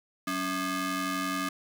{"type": "ring-modulated tone", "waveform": "sawtooth", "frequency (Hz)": 466.2, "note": "A#4", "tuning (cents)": 0, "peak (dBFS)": -22, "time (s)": [0.27, 1.49], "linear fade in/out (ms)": 5, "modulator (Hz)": 745, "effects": []}